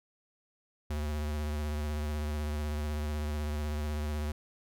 square tone with vibrato, 74.9 Hz, D2, 35 cents sharp, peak -32 dBFS, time 0.9-4.32 s, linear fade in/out 5 ms, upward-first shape sine, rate 16 Hz, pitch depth 34 cents each way, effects none

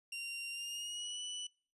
sawtooth tone with pitch glide, 2769 to 2968 Hz, F7 to F#7, -15 to +5 cents, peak -37 dBFS, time 0.12-1.47 s, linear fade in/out 5 ms, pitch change +120 cents, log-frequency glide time 0.51-1.21 s, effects noise-tail reverb RT60 0.4 s tail -24 dB re dry + resampled to 24000 Hz

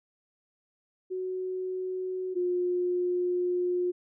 sine tone pair in turn, 371 / 357.6 Hz, F#4 / F4, +5 / +41 cents, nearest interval minor second, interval 64 cents, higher first, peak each -30 / -25 dBFS, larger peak second, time 1.1-2.35 / 2.35-3.92 s, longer second, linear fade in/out 20 ms, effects none

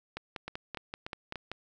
two click trains, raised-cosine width 0.3 ms, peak -22 / -21 dBFS, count 4 / 8, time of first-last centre 0.48-1.357 / 0.17-1.516 s, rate 3.42 / 5.2 Hz, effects none

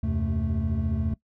triangle tone cluster, 78 / 92.4 / 128.4 / 219.9 Hz, D#2 / F#2 / C3 / A3, +5 / -2 / -32 / -1 cents, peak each -25 / -27 / -30 / -27 dBFS, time 0.03-1.14 s, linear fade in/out 5 ms, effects noise-tail reverb RT60 0.1 s tail -20 dB re dry + tanh soft clip ceiling -15 dBFS

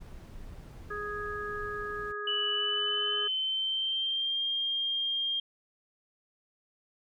brown noise, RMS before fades -46 dBFS, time 0-2.13 s, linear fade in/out 20 ms
harmonic tone, 415.3 Hz, G#4, in tune, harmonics 1 / 3 / 4, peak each -38 / -38 / -38 dBFS, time 0.9-3.28 s, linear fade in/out 10 ms
sine tone with pitch glide, 2960 to 3209 Hz, F#7 to G7, 0 to +40 cents, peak -28 dBFS, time 2.27-5.4 s, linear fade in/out 5 ms, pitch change +140 cents, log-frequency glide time 2.51-4.44 s
effects none

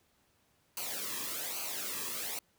white noise with flanger, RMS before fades -38 dBFS, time 0.77-2.39 s, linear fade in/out 2 ms, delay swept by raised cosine 0.55 to 1.4 ms, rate 1.2 Hz, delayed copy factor -0.7, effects pink hiss -71 dBFS RMS until 2.58 s + high-pass 60 Hz 12 dB/octave

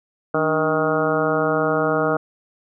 harmonic tone with a mistuned harmonic, 157.3 Hz, D#3, 19 cents sharp, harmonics 1 / 2 / 3 / 4 / 5 / 6 / 7 / 8 / 9, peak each -28 / -25 / -22 / -23 / -28 / -36 / -30 / -26 / -27 dBFS, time 0.34-2.17 s, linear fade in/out 5 ms, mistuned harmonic 2, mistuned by -79 cents, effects none

